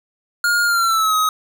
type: tone with pitch glide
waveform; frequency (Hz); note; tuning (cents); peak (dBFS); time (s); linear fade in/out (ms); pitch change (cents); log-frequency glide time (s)
square; 1421 to 1266; F6 to D#6; +30 to +30; -15; 0.44-1.29; 2; -200; 0.65-1.15
effects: none